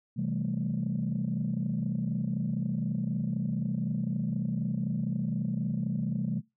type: chord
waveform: sine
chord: A minor seventh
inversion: first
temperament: equal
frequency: 130.81 / 164.81 / 196 / 220 Hz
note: C3 / E3 / G3 / A3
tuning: 0 / 0 / 0 / 0 cents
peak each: -33 dBFS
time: 0.16-6.41 s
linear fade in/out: 20 ms
effects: noise-tail reverb RT60 0.2 s tail -21 dB re dry + tanh soft clip ceiling -21 dBFS